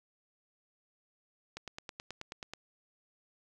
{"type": "click train", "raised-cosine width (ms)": 0.2, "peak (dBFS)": -24, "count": 10, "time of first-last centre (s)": [1.57, 2.536], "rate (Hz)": 9.32, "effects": []}